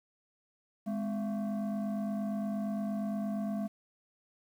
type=tone with frequency modulation; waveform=sine; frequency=207.7 Hz; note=G#3; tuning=in tune; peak=-29 dBFS; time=0.86-3.68 s; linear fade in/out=20 ms; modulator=464 Hz; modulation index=0.7; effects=tanh soft clip ceiling -30 dBFS + 10-bit